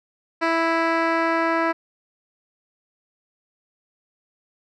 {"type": "tone with low-pass filter sweep", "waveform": "10% pulse", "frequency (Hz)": 329.6, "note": "E4", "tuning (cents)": 0, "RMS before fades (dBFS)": -21, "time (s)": [0.41, 1.73], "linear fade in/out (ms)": 20, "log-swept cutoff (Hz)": [3100, 1900], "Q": 0.84, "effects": []}